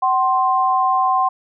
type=tone pair together; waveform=sine; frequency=758 / 1050.5 Hz; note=F#5 / C6; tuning=+42 / +7 cents; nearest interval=tritone; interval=565 cents; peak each=-17 / -16 dBFS; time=0.02-1.29 s; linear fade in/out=10 ms; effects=none